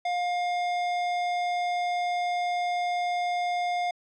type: tone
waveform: square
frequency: 709 Hz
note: F5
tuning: 26 cents sharp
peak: -26 dBFS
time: 0.05-3.91 s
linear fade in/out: 5 ms
effects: low-pass 4000 Hz 12 dB/octave